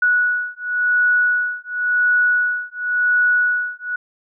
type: beating tone pair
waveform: sine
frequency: 1468 / 1468.93 Hz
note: F#6 / F#6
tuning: -14 / -13 cents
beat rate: 0.93 Hz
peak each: -18 dBFS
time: 0.02-3.96 s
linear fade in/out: 5 ms
effects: none